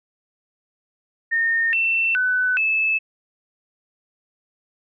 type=tone with pitch steps; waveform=sine; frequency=1831 / 2685 / 1501 / 2614 Hz; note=A#6 / E7 / F#6 / E7; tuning=-32 / +31 / +24 / -15 cents; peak=-17 dBFS; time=1.31-2.99 s; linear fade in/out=20 ms; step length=420 ms; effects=none